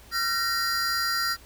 square tone cluster, 1370 / 1512 / 1868 / 4813 Hz, F6 / F#6 / A#6 / D8, -34 / +37 / +3 / +42 cents, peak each -29 / -37 / -31 / -29 dBFS, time 0.11-1.37 s, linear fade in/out 50 ms, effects added 60 Hz sine -52 dBFS peak until 1.45 s + pink hiss -52 dBFS RMS until 1.45 s

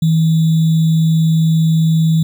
sine tone with sample-and-hold, 161.2 Hz, E3, 38 cents flat, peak -9 dBFS, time 0.02-2.23 s, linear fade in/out 5 ms, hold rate 3675 Hz, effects none

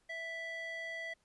square tone with band-pass filter, 659.3 Hz, E5, in tune, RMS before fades -42 dBFS, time 0.09-1.14 s, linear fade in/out 10 ms, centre 1900 Hz, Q 2.3, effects pink hiss -75 dBFS RMS until 1.24 s + resampled to 24000 Hz

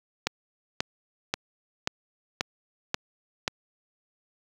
click train, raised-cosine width 0.2 ms, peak -7 dBFS, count 7, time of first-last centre 0.27-3.479 s, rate 1.87 Hz, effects high-pass 80 Hz 12 dB/octave + 8-bit

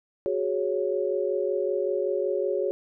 sine chord, F# suspended second, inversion none, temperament equal, 370 / 415.3 / 554.4 Hz, F#4 / G#4 / C#5, 0 / 0 / 0 cents, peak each -28 dBFS, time 0.26-2.71 s, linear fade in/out 0 ms, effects none

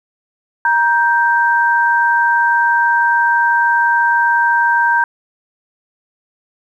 sine tone pair together, 941.8 / 1568 Hz, A#5 / G6, +18 / 0 cents, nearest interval major sixth, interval 882 cents, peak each -13 dBFS, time 0.65-5.04 s, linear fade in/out 2 ms, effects 8-bit

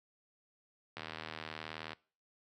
click train, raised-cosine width 0.3 ms, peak -25 dBFS, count 77, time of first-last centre 0.97-1.932 s, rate 79 Hz, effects noise-tail reverb RT60 0.4 s tail -23 dB re dry + high-pass 80 Hz 12 dB/octave

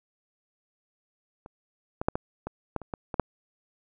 clicks, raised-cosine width 1 ms, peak -29 / -16 / -8 / -14 / -19 / -14 / -27 / -18 / -18 / -6 dBFS, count 10, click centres 1.461 / 2.015 / 2.085 / 2.155 / 2.47 / 2.763 / 2.817 / 2.938 / 3.142 / 3.197 s, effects none

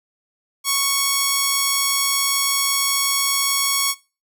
5% pulse tone, 1108.7 Hz, C#6, in tune, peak -5 dBFS, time 0.64-3.95 s, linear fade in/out 50 ms, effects noise-tail reverb RT60 0.3 s tail -20 dB re dry

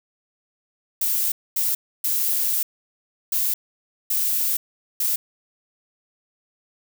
violet noise bursts at uneven times, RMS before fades -22 dBFS, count 6, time 1.01-1.32 / 1.56-1.75 / 2.04-2.63 / 3.32-3.54 / 4.1-4.57 / 5-5.16 s, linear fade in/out 5 ms, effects none

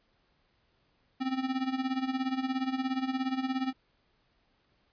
square tone with tremolo, 261.6 Hz, C4, in tune, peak -27 dBFS, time 1.2-3.73 s, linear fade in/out 20 ms, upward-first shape sine, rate 17 Hz, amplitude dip 75%, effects pink hiss -71 dBFS RMS until 4.92 s + resampled to 11025 Hz

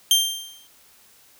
sawtooth tone with exponential decay, 3165 Hz, G7, 16 cents sharp, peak -9 dBFS, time 0.11-0.67 s, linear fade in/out 1 ms, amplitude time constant 120 ms, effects white hiss -54 dBFS RMS until 1.39 s

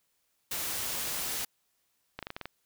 white noise, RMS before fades -34 dBFS, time 0.51-1.45 s, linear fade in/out 5 ms
clicks, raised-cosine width 0.3 ms, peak -21 dBFS, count 7, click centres 2.19 / 2.227 / 2.269 / 2.304 / 2.365 / 2.413 / 2.456 s
effects white hiss -75 dBFS RMS until 2.65 s

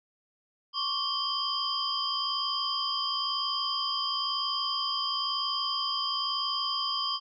sine tone cluster, 1090 / 1151 / 3147 / 4861 / 5080 Hz, C#6 / D6 / G7 / D#8 / D#8, -29 / -35 / +6 / -41 / +35 cents, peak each -35 / -36 / -33 / -32 / -39 dBFS, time 0.73-7.2 s, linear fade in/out 50 ms, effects none

